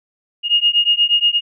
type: beating tone pair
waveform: sine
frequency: 2849 / 2857.4 Hz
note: F7 / F7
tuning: +34 / +39 cents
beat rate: 8.4 Hz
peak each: -15 dBFS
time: 0.43-1.41 s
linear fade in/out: 50 ms
effects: none